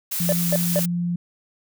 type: noise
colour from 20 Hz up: blue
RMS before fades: -26 dBFS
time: 0.11-0.86 s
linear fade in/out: 10 ms
type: tone with pitch glide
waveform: sine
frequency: 172.7 to 174 Hz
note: F3 to F3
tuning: -19 to -6 cents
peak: -21 dBFS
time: 0.2-1.16 s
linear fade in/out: 5 ms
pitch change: +13 cents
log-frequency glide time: 0.49-0.94 s
type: tone bursts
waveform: triangle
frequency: 587.3 Hz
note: D5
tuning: in tune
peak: -16 dBFS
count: 3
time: 0.29-0.792 s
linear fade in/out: 0 ms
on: 34 ms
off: 200 ms
effects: none